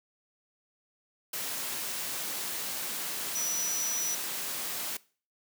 sine tone in noise, 5890 Hz, F#8, 9 cents flat, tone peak -30 dBFS, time 3.35-4.15 s, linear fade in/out 5 ms, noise white, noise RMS -35 dBFS, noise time 1.33-4.97 s, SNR +2 dB, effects noise-tail reverb RT60 0.4 s tail -21 dB re dry + high-pass 150 Hz 12 dB/octave

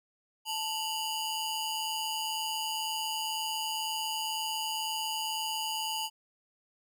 sawtooth ring-modulated tone, 1918 Hz, A#6, 49 cents sharp, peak -25 dBFS, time 0.45-6.1 s, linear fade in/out 50 ms, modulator 1040 Hz, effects none

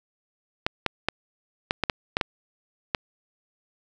clicks, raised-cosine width 0.3 ms, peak -6 dBFS, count 9, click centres 0.665 / 0.863 / 1.086 / 1.709 / 1.837 / 1.898 / 2.169 / 2.212 / 2.948 s, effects none

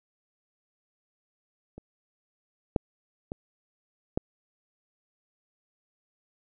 clicks, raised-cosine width 2 ms, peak -29 / -9 / -21 / -12 dBFS, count 4, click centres 1.78 / 2.762 / 3.319 / 4.175 s, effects none

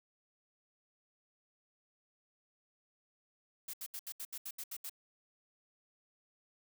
blue noise bursts, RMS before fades -43 dBFS, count 10, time 3.68-4.896 s, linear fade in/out 5 ms, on 55 ms, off 74 ms, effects none

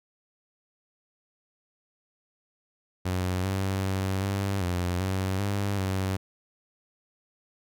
sawtooth tone with pitch steps, 91.7 / 96.3 / 95.7 / 98.5 / 89 / 94.9 / 100.4 / 95.2 Hz, F#2 / G2 / G2 / G2 / F2 / F#2 / G2 / F#2, -15 / -30 / -41 / +9 / +33 / +44 / +42 / +50 cents, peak -22 dBFS, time 3.05-6.17 s, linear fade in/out 10 ms, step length 390 ms, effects none

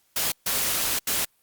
white noise bursts at uneven times, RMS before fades -25 dBFS, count 3, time 0.16-0.32 / 0.46-0.99 / 1.07-1.25 s, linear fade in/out 5 ms, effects white hiss -66 dBFS RMS until 1.42 s + Opus 48 kbps

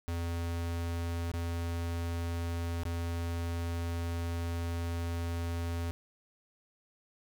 square tone with dropouts, 84.8 Hz, E2, 50 cents sharp, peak -33 dBFS, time 0.08-5.91 s, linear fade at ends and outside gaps 0 ms, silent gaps 1.316-1.338 / 2.834-2.853 s, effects none

